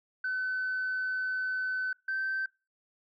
sine tone pair in turn, 1515 / 1550.4 Hz, F#6 / G6, +40 / -20 cents, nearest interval unison, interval 40 cents, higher second, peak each -28 dBFS, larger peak neither, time 0.24-1.93 / 2.08-2.46 s, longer first, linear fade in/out 5 ms, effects noise-tail reverb RT60 0.3 s tail -25 dB re dry + tanh soft clip ceiling -26 dBFS

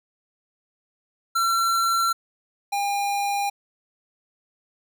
square tone pair in turn, 1356 / 806.3 Hz, E6 / G5, +49 / +49 cents, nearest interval major sixth, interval 900 cents, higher first, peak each -20 / -23 dBFS, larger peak first, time 1.35-2.13 / 2.72-3.5 s, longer neither, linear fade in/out 10 ms, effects none

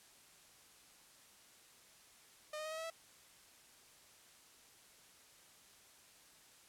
sawtooth tone with pitch steps, 609 / 618.2 / 627.6 / 637.1 / 646.7 / 656.5 Hz, D#5 / D#5 / D#5 / D#5 / E5 / E5, -37 / -11 / +15 / +41 / -33 / -7 cents, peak -38 dBFS, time 2.53-2.902 s, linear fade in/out 5 ms, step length 62 ms, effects white hiss -63 dBFS RMS until 6.68 s + low-pass 11000 Hz 12 dB/octave

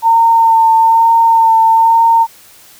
sine tone with vibrato, 908 Hz, A#5, 46 cents flat, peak -5 dBFS, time 0.02-2.27 s, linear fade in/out 50 ms, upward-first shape sine, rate 1.1 Hz, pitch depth 17 cents each way, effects white hiss -41 dBFS RMS until 2.79 s

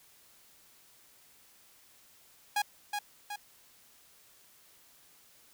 sawtooth tone with echo, 825 Hz, G#5, 12 cents flat, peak -23 dBFS, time 2.56-2.62 s, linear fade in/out 5 ms, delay 370 ms, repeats 2, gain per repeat -5 dB, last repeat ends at 3.36 s, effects white hiss -61 dBFS RMS until 5.53 s

